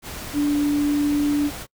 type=tone in noise; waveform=sine; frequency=291.3 Hz; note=D4; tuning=14 cents flat; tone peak=-17 dBFS; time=0.33-1.51 s; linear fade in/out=50 ms; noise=pink; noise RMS=-34 dBFS; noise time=0.02-1.67 s; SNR=+14 dB; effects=noise-tail reverb RT60 0.1 s tail -25 dB re dry